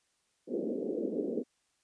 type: band-pass noise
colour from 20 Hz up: pink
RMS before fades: -34 dBFS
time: 0.47-1.44 s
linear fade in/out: 50 ms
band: 220 to 510 Hz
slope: 48 dB/octave
effects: white hiss -75 dBFS RMS until 1.83 s + resampled to 22050 Hz